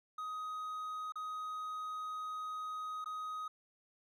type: tone with dropouts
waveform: triangle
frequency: 1255 Hz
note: D#6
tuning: 15 cents sharp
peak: -37 dBFS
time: 0.18-3.48 s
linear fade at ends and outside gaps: 5 ms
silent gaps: 1.122-1.156 / 3.044-3.058 s
effects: none